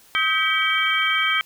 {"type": "tone cluster", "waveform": "sine", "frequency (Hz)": [1273, 1564, 1953, 2281, 3156], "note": ["D#6", "G6", "B6", "C#7", "G7"], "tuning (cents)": [39, -4, -20, 49, 11], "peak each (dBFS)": [-24, -26, -27, -22, -24], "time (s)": [0.15, 1.41], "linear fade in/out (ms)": 0, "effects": ["white hiss -52 dBFS RMS until 1.45 s"]}